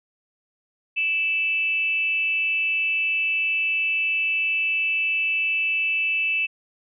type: tone with frequency modulation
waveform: sine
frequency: 2637 Hz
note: E7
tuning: in tune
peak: -20 dBFS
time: 0.96-6.47 s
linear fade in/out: 20 ms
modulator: 325 Hz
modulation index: 0.34
effects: none